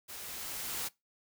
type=noise with level ramp; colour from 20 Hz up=white; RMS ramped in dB=-45 to -36 dBFS; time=0.08-0.89 s; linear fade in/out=20 ms; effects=noise-tail reverb RT60 0.2 s tail -22 dB re dry